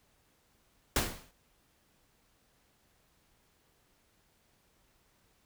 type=noise with exponential decay; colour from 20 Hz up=pink; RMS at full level=-25 dBFS; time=0.96-1.31 s; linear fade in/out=2 ms; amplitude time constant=74 ms; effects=pink hiss -70 dBFS RMS until 5.45 s